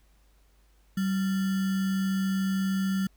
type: tone with sample-and-hold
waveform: sine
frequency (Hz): 191.8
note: G3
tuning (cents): -37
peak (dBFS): -24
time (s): 0.97-3.07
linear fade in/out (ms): 5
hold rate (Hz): 1575
effects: added 50 Hz sine -59 dBFS peak until 3.16 s + pink hiss -68 dBFS RMS until 3.16 s